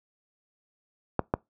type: clicks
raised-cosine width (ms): 1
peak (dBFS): -9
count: 2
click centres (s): 1.193 / 1.339
effects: noise-tail reverb RT60 0.2 s tail -24 dB re dry + high-pass 60 Hz 12 dB/octave